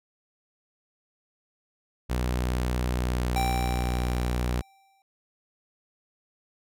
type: tone with pitch glide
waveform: sawtooth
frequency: 61.74 to 61.07 Hz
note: B1 to B1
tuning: 0 to -19 cents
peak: -21 dBFS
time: 2.09-4.62 s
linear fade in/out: 20 ms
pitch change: -19 cents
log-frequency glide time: 2.93-3.33 s
type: tone with exponential decay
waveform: square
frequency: 781 Hz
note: G5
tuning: 7 cents flat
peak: -25 dBFS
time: 3.36-5.02 s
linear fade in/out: 1 ms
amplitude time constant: 360 ms
effects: none